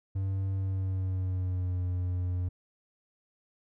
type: tone with pitch glide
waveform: triangle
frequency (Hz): 96.4 to 89.94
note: G2 to F#2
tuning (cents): -28 to -49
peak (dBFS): -26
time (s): 0.15-2.49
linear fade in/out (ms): 10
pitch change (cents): -121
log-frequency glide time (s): 0.54-1.84
effects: none